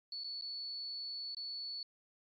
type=tone with dropouts; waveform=sine; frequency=4435 Hz; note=C#8; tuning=in tune; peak=-40 dBFS; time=0.12-1.83 s; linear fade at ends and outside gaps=2 ms; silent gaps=0.237-0.243 / 0.412-0.421 / 1.348-1.368 s; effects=AAC 64 kbps